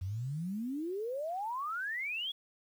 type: exponential sweep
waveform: sine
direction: up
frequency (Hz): 87.5 to 3410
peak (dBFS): -34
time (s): 0.01-2.32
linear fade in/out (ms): 10
effects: 10-bit